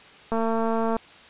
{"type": "click train", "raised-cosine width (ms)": 1, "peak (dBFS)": -13, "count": 147, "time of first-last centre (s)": [0.32, 0.966], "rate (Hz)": 226, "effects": ["white hiss -48 dBFS RMS until 1.29 s", "resampled to 8000 Hz"]}